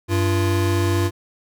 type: tone pair together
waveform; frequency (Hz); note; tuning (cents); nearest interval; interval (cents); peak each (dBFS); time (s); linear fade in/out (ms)
square; 96.5 / 344.7; G2 / F4; -27 / -23; octave + minor seventh; 2204; -19 / -23; 0.08-1.11; 50
effects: none